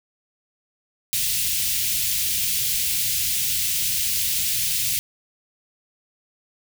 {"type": "band-stop noise", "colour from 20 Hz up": "white", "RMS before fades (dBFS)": -23, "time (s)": [1.13, 4.99], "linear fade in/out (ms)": 0, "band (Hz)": [160, 2400], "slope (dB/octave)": 24, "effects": []}